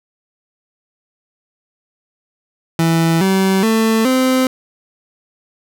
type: tone with pitch steps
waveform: 30% pulse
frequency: 164.81 / 191.52 / 222.6 / 258.6 Hz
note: E3 / G3 / A3 / C4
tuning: 0 / -40 / +20 / -20 cents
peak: -9 dBFS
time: 2.79-4.47 s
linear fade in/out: 2 ms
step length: 420 ms
effects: none